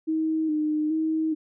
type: tone with vibrato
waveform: sine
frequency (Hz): 311.1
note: D#4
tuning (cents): 0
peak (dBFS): -22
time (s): 0.07-1.35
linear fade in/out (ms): 20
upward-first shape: square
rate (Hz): 1.2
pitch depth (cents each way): 33
effects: none